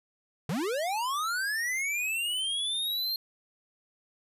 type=linear sweep; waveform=square; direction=up; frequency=130.81 to 4228 Hz; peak=-29 dBFS; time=0.49-3.16 s; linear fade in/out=2 ms; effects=resampled to 32000 Hz